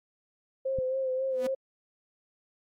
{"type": "tone with vibrato", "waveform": "sine", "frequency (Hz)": 523.3, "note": "C5", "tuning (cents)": 0, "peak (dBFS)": -27, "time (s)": [0.65, 1.55], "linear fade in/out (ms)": 10, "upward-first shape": "sine", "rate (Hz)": 3.7, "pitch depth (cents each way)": 36}
{"type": "click", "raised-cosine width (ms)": 5, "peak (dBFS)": -25, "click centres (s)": 0.787}
{"type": "tone with exponential growth", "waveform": "sawtooth", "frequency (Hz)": 247.5, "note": "B3", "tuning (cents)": 4, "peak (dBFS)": -28, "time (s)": [1.3, 1.47], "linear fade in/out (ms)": 5, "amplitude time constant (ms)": 36}
{"effects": ["AAC 64 kbps"]}